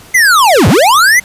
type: linear two-way sweep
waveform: square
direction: down then up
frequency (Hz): 2093 to 76.5 to 2093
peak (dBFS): -5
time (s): 0.14-1.2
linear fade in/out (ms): 10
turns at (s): 0.68
effects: pink hiss -37 dBFS RMS until 1.24 s + resampled to 32000 Hz